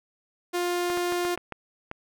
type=tone; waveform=sawtooth; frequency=352.5 Hz; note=F4; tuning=16 cents sharp; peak=-21 dBFS; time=0.53-1.36 s; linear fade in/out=20 ms
type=clicks; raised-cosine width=0.5 ms; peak=-19 dBFS; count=7; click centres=0.901 / 0.974 / 1.123 / 1.251 / 1.376 / 1.523 / 1.914 s
effects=none